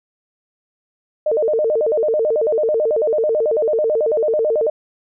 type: tone with vibrato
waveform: sine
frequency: 524 Hz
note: C5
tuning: 2 cents sharp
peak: -14 dBFS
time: 1.26-4.7 s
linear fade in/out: 5 ms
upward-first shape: square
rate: 9.1 Hz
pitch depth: 260 cents each way
effects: none